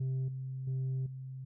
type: tone with level steps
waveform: sine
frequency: 131.3 Hz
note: C3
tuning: 6 cents sharp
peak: -28 / -36 / -29 / -40 dBFS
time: 0-1.45 s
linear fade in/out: 10 ms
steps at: 0.28 / 0.67 / 1.06 s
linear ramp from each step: 5 ms
effects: tanh soft clip ceiling -30 dBFS